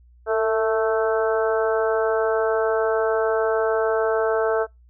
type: harmonic tone with a mistuned harmonic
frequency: 220 Hz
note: A3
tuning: in tune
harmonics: 2 / 3 / 4 / 5 / 6 / 7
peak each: -20 / -23 / -30 / -34 / -29 / -31 dBFS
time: 0.26-4.67 s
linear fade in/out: 50 ms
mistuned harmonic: 2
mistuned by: +26 cents
effects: noise-tail reverb RT60 0.2 s tail -26 dB re dry + added 60 Hz sine -49 dBFS peak until 4.89 s

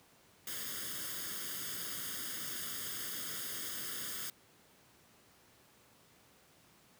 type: noise with comb filter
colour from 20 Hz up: white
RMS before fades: -41 dBFS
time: 0.47-4.3 s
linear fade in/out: 2 ms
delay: 0.6 ms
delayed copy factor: +0.8
effects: pink hiss -64 dBFS RMS until 6.99 s + high-pass 100 Hz 12 dB/octave

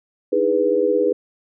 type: tone cluster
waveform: sine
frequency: 303.4 / 320.6 / 410.8 / 493.2 Hz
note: D#4 / E4 / G#4 / B4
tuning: -44 / -48 / -19 / -2 cents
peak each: -26 / -25 / -19 / -18 dBFS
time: 0.32-1.13 s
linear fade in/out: 10 ms
effects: none

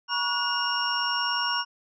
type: tone cluster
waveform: sine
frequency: 959 / 1118 / 1453 / 2847 / 5510 Hz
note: A#5 / C#6 / F#6 / F7 / F8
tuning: +49 / +14 / -32 / +33 / -24 cents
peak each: -30 / -32 / -30 / -31 / -29 dBFS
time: 0.08-1.65 s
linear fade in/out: 50 ms
effects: tanh soft clip ceiling -12 dBFS

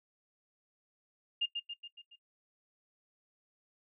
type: tone with echo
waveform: sine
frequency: 2818 Hz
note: F7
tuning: 15 cents sharp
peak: -28 dBFS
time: 1.41-1.46 s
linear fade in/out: 10 ms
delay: 140 ms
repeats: 5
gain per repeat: -5 dB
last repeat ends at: 2.16 s
effects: noise-tail reverb RT60 0.1 s tail -20 dB re dry

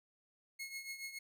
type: tone with tremolo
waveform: sawtooth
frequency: 2170 Hz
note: C#7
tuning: 37 cents flat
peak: -37 dBFS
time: 0.59-1.19 s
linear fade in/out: 10 ms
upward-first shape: triangle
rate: 7.1 Hz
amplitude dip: 75%
effects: none

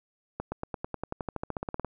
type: accelerating click train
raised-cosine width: 1 ms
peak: -18 dBFS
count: 19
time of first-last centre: 0.4-1.847 s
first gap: 120 ms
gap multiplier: 0.95
effects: none

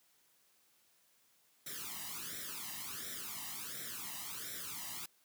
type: noise with flanger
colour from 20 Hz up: white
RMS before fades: -44 dBFS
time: 1.66-5.06 s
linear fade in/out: 5 ms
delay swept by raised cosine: 0.53 to 1.04 ms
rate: 1.4 Hz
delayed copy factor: +0.85
effects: white hiss -71 dBFS RMS until 5.24 s + high-pass 100 Hz 12 dB/octave

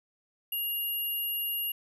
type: tone pair together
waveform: sine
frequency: 2833 / 11417 Hz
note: F7 / F9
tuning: +24 / +37 cents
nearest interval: 2 octaves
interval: 2413 cents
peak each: -36 / -30 dBFS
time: 0.52-1.72 s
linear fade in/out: 5 ms
effects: none

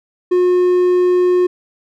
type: tone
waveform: triangle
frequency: 360 Hz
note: F#4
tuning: 47 cents flat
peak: -8 dBFS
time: 0.31-1.47 s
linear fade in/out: 10 ms
effects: none

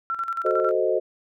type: tone with tremolo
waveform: sine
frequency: 1354 Hz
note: E6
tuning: 46 cents sharp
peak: -23 dBFS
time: 0.1-0.71 s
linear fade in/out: 0 ms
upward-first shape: square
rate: 11 Hz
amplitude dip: 65%
type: chord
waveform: sine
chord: F# diminished seventh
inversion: none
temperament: equal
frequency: 370 / 440 / 523.3 / 622.3 Hz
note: F#4 / A4 / C5 / Eb5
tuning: 0 / 0 / 0 / 0 cents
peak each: -25 dBFS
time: 0.44-1 s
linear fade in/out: 20 ms
effects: none

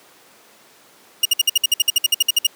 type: tone bursts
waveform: sawtooth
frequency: 2853 Hz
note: F7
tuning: 36 cents sharp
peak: -8 dBFS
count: 16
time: 1.23-2.469 s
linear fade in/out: 5 ms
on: 24 ms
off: 57 ms
effects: pink hiss -49 dBFS RMS until 2.55 s + high-pass 300 Hz 12 dB/octave

